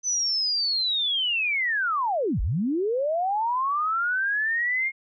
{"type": "linear two-way sweep", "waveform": "sine", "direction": "down then up", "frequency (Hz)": [6100, 35.92, 2156], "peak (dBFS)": -22, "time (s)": [0.03, 4.92], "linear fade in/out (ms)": 50, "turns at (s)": 2.41, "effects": []}